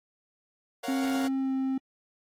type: chord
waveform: sawtooth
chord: Gb major seventh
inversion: first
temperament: equal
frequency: 466.2 / 554.4 / 698.5 / 740 Hz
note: Bb4 / Db5 / F5 / Gb5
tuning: 0 / 0 / 0 / 0 cents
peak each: -37 / -36 / -33 / -35 dBFS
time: 0.83-1.28 s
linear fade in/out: 10 ms
type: tone with pitch glide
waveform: triangle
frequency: 267.3 to 265 Hz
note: C4 to C4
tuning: +37 to +22 cents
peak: -24 dBFS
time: 0.88-1.78 s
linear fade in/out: 5 ms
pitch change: -15 cents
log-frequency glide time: 1.39-1.52 s
effects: AAC 48 kbps